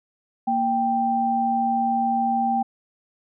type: tone pair together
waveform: sine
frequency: 233.1 / 785.8 Hz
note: A#3 / G5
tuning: 0 / +4 cents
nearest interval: octave + major sixth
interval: 2104 cents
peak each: -25 / -20 dBFS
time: 0.47-2.63 s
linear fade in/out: 10 ms
effects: none